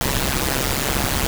pink noise with amplitude modulation, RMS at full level -17 dBFS, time 0.01-1.27 s, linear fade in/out 0 ms, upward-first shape sine, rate 135 Hz, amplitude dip 95%, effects none

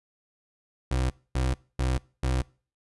30% pulse tone bursts, 64 Hz, C2, 38 cents flat, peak -21 dBFS, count 4, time 0.91-2.42 s, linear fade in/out 5 ms, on 190 ms, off 250 ms, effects noise-tail reverb RT60 0.4 s tail -23 dB re dry + resampled to 24000 Hz

